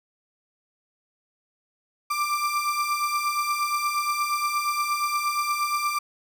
35% pulse beating tone pair, 1174.7 / 1183.2 Hz, D6 / D6, 0 / +13 cents, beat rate 8.5 Hz, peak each -28 / -23 dBFS, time 2.1-5.99 s, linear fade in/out 10 ms, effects none

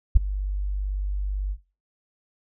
sine tone with ADSR envelope, 49 Hz, G1, in tune, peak -5 dBFS, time 0.15-1.58 s, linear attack 15 ms, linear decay 10 ms, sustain -18 dB, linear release 67 ms, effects noise-tail reverb RT60 0.3 s tail -20 dB re dry + tanh soft clip ceiling -2 dBFS

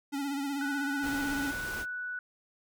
square tone with vibrato, 280 Hz, C#4, 18 cents sharp, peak -32 dBFS, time 0.12-1.52 s, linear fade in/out 20 ms, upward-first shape sine, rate 16 Hz, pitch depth 49 cents each way
sine tone, 1480 Hz, F#6, in tune, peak -34 dBFS, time 0.61-2.19 s, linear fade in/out 2 ms
pink noise, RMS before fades -41 dBFS, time 1.01-1.86 s, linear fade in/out 50 ms
effects none

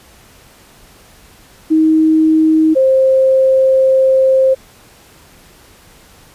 sine tone pair in turn, 315.8 / 527.9 Hz, D#4 / C5, +26 / +15 cents, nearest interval major sixth, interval 889 cents, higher second, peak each -7 dBFS, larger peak neither, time 1.7-2.75 / 2.75-4.55 s, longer second, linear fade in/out 20 ms, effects pink hiss -44 dBFS RMS until 6.34 s + resampled to 32000 Hz

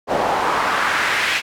pink noise with band-pass filter sweep, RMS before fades -19 dBFS, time 0.07-1.42 s, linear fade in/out 50 ms, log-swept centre 650 to 2400 Hz, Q 1.7, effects none

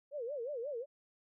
sine tone with vibrato, 522 Hz, C5, 4 cents flat, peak -37 dBFS, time 0.11-0.86 s, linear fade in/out 50 ms, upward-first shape sine, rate 5.6 Hz, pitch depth 240 cents each way, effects none

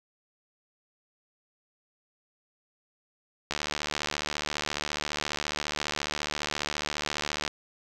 click train, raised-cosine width 0.2 ms, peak -12 dBFS, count 297, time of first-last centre 3.51-7.478 s, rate 74.6 Hz, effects none

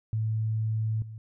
sine tone with level steps, 110 Hz, A2, in tune, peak -25 / -38 dBFS, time 0.13-1.18 s, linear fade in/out 0 ms, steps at 1.02 s, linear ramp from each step 2 ms, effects none

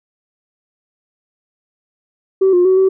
sine tone with pitch steps, 382.8 / 355.9 / 375.3 / 381.1 Hz, G4 / F4 / F#4 / G4, -41 / +33 / +25 / -49 cents, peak -7 dBFS, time 2.41-2.89 s, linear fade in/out 10 ms, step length 120 ms, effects tanh soft clip ceiling -5 dBFS

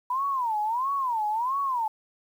sine tone with vibrato, 970 Hz, B5, 31 cents flat, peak -24 dBFS, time 0.1-1.88 s, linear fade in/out 5 ms, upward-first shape sine, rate 1.5 Hz, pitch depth 250 cents each way, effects 9-bit

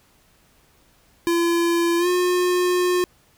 square tone with pitch glide, 340.3 to 359.3 Hz, F4 to F4, -45 to +49 cents, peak -18 dBFS, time 1.27-3.04 s, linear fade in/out 0 ms, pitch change +94 cents, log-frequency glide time 1.98-2.08 s, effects pink hiss -58 dBFS RMS until 3.37 s

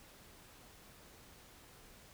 silence, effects pink hiss -59 dBFS RMS until 2.13 s

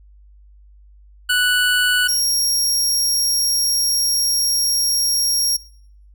25% pulse tone pair in turn, 1480 / 5588 Hz, F#6 / F8, 0 / 0 cents, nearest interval octave + major seventh, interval 2300 cents, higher second, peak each -11 dBFS, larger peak neither, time 1.29-2.08 / 2.08-5.57 s, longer second, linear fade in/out 10 ms, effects noise-tail reverb RT60 0.6 s tail -21 dB re dry + added 50 Hz sine -44 dBFS peak until 6.14 s

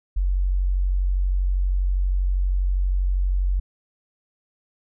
sine tone, 46.25 Hz, F#1, in tune, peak -18 dBFS, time 0.16-3.6 s, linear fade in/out 10 ms, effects none

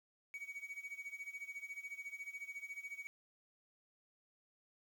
triangle tone with tremolo, 2254 Hz, C#7, 28 cents sharp, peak -40 dBFS, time 0.34-3.07 s, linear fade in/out 0 ms, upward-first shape sine, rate 14 Hz, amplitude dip 85%, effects 11-bit

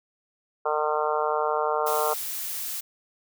harmonic tone, 151.9 Hz, D#3, 41 cents flat, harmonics 3 / 4 / 5 / 6 / 7 / 8 / 9, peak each -28 / -29 / -30 / -31 / -31 / -32 / -33 dBFS, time 0.65-2.14 s, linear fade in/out 10 ms
blue noise, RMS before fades -32 dBFS, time 1.86-2.81 s, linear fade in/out 10 ms
effects none

